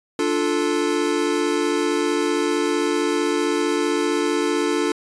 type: chord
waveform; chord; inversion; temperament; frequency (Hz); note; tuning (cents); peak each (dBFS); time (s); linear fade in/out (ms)
square; D minor; none; equal; 293.7 / 349.2 / 440; D4 / F4 / A4; 0 / 0 / 0; -24; 0.19-4.92; 2
effects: resampled to 22050 Hz